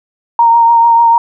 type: tone with vibrato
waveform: sine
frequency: 929 Hz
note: A#5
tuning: 6 cents flat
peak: -4 dBFS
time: 0.39-1.18 s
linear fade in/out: 2 ms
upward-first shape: triangle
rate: 6.8 Hz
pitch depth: 23 cents each way
effects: none